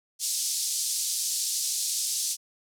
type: band-pass noise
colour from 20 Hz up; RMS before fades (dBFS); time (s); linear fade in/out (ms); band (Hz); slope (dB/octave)
pink; -29; 0.19-2.37; 50; 4700 to 11000; 24
effects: none

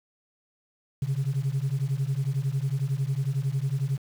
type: beating tone pair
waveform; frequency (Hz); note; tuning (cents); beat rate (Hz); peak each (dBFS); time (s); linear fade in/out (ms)
sine; 130.81 / 141.81; C3 / C#3; 0 / +40; 11; -26; 1.02-3.98; 5
effects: tanh soft clip ceiling -20 dBFS + 8-bit

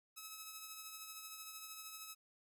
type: tone with tremolo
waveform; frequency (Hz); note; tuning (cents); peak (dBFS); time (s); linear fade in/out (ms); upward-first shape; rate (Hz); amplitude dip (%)
5% pulse; 1289; E6; -39; -35; 0.16-2.15; 20; triangle; 13; 45
effects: none

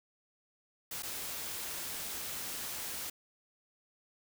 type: noise with dropouts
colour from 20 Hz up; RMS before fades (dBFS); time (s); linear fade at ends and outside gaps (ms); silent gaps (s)
white; -40; 0.91-3.1; 5; 1.024-1.031
effects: none

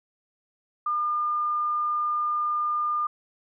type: tone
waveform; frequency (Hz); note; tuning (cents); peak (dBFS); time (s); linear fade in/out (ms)
sine; 1207; D6; +47; -23; 0.86-3.07; 5
effects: none

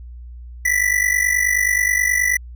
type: ring-modulated tone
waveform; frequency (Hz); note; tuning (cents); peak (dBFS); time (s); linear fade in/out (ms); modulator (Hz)
square; 1975.5; B6; 0; -13; 0.65-2.37; 2; 24.7
effects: added 60 Hz sine -33 dBFS peak until 2.55 s

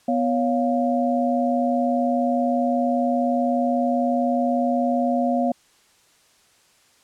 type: tone cluster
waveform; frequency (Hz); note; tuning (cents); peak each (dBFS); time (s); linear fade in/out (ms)
sine; 246.8 / 557 / 702; B3 / C#5 / F5; -1 / +8 / +9; -21 / -25 / -23; 0.08-5.52; 5
effects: white hiss -58 dBFS RMS until 7.03 s + low-pass 9000 Hz 12 dB/octave

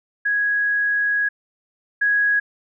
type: tone pair in turn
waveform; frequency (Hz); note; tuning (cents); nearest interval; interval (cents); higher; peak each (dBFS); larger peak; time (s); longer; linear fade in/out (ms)
sine; 1661.2 / 1661.2; G#6 / G#6; 0 / 0; unison; 0; neither; -17 / -15; second; 0.25-1.29 / 2.01-2.4; first; 10
effects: none

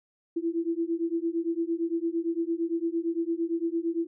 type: beating tone pair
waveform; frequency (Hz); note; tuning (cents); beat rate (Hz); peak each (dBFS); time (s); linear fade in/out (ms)
sine; 329.6 / 338.4; E4 / E4; 0 / +45; 8.8; -29; 0.36-4.07; 10
effects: none

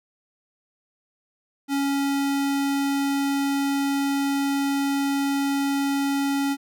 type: tone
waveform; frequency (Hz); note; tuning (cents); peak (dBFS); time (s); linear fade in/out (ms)
square; 278.4; C#4; +8; -22; 1.68-6.57; 50
effects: none

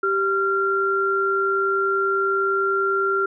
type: tone pair together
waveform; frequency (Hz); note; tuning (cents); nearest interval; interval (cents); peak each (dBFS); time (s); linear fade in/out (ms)
sine; 390.1 / 1379.4; G4 / F6; -8 / -22; octave + minor seventh; 2186; -22 / -20; 0.03-3.26; 5
effects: none

